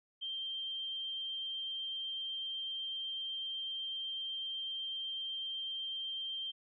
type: tone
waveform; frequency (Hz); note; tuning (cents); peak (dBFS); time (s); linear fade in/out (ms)
sine; 3156; G7; +11; -37; 0.21-6.52; 20
effects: none